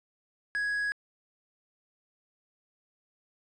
triangle tone with quantisation, 1665 Hz, G#6, 4 cents sharp, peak -26 dBFS, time 0.55-0.92 s, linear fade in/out 0 ms, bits 9, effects resampled to 22050 Hz

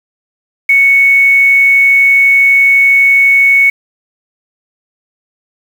sine tone with quantisation, 2217 Hz, C#7, in tune, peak -4 dBFS, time 0.69-3.7 s, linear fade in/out 5 ms, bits 5, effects none

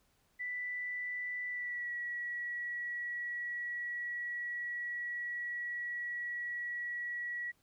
sine tone with pitch glide, 1979 to 1928.2 Hz, B6 to B6, +3 to -42 cents, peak -36 dBFS, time 0.39-7.52 s, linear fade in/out 20 ms, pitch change -45 cents, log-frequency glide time 1.48-1.91 s, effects pink hiss -73 dBFS RMS until 7.62 s

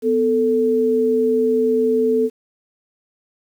sine tone pair together, 249.3 / 442.4 Hz, B3 / A4, +16 / +9 cents, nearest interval minor seventh, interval 993 cents, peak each -20 / -15 dBFS, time 0.02-2.3 s, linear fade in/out 50 ms, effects 8-bit

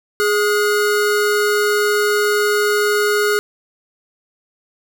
square tone pair together, 416.3 / 1438 Hz, G#4 / F#6, +4 / -50 cents, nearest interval octave + major sixth, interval 2146 cents, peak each -16 / -20 dBFS, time 0.2-3.39 s, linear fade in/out 0 ms, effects none

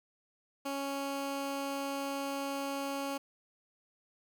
15% pulse tone, 277.2 Hz, C#4, in tune, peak -28 dBFS, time 0.65-3.18 s, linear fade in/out 10 ms, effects none

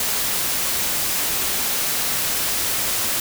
white noise, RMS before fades -22 dBFS, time 0-3.2 s, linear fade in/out 2 ms, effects none

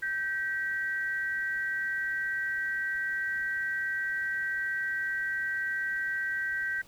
sine tone pair together, 1559 / 1918.2 Hz, G6 / A#6, -10 / +49 cents, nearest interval major third, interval 359 cents, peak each -30 / -34 dBFS, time 0.02-6.82 s, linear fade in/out 10 ms, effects pink hiss -57 dBFS RMS until 6.87 s

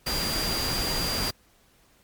sine tone in noise, 4766 Hz, D8, 25 cents sharp, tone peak -29 dBFS, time 0.06-1.31 s, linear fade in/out 10 ms, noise pink, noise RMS -29 dBFS, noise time 0.06-1.31 s, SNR -3 dB, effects pink hiss -61 dBFS RMS until 2.03 s + MP3 96 kbps

